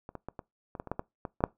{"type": "clicks", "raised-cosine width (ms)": 1, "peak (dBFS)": [-28, -25, -24, -25, -26, -21, -27, -17, -18, -21, -22, -7], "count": 12, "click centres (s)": [0.091, 0.153, 0.286, 0.392, 0.752, 0.799, 0.873, 0.916, 0.994, 1.252, 1.406, 1.439], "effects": ["noise-tail reverb RT60 0.2 s tail -23 dB re dry"]}